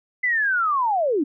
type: linear sweep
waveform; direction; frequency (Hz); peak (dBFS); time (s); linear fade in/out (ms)
sine; down; 2041 to 261.6; -18; 0.23-1.24; 10
effects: none